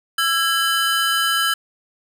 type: tone cluster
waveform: square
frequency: 1342 / 1646 / 3035 Hz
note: E6 / G#6 / F#7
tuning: +31 / -16 / +43 cents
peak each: -22 dBFS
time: 0.18-1.54 s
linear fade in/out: 5 ms
effects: none